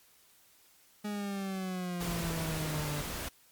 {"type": "exponential sweep", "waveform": "40% pulse", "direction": "down", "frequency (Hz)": [209.5, 145.2], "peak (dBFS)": -33, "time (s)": [1.04, 3.02], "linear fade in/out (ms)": 10}
{"type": "noise", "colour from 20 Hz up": "pink", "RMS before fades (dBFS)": -38, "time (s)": [2, 3.29], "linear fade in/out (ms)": 10}
{"effects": ["white hiss -63 dBFS RMS until 3.51 s", "MP3 96 kbps"]}